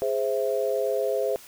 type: chord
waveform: sine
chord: Ab augmented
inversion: none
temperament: equal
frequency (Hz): 415.3 / 523.3 / 659.3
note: Ab4 / C5 / E5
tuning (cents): 0 / 0 / 0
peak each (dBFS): -27 / -26 / -29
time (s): 0.02-1.36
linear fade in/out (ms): 0
effects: white hiss -48 dBFS RMS until 1.47 s